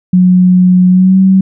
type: tone with pitch glide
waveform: sine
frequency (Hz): 182.1 to 190.27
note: F#3 to F#3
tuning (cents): -27 to +49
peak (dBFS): -3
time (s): 0.13-1.41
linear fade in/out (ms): 5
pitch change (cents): +76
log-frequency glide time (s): 0.89-1.18
effects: none